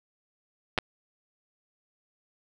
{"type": "clicks", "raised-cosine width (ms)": 0.3, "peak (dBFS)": -9, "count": 2, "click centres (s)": [0.778, 0.786], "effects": []}